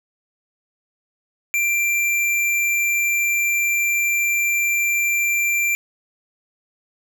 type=tone; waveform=square; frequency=2361 Hz; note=D7; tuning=9 cents sharp; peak=-18 dBFS; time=1.54-5.75 s; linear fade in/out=0 ms; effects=none